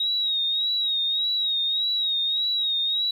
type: tone with vibrato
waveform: triangle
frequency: 3791 Hz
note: A#7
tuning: 28 cents sharp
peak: -18 dBFS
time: 0-3.11 s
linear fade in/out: 5 ms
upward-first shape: sine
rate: 1.7 Hz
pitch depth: 60 cents each way
effects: tanh soft clip ceiling -20 dBFS